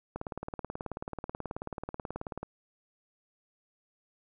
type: click train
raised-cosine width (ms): 1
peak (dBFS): -22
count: 43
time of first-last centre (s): 0.16-2.43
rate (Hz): 18.5
effects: none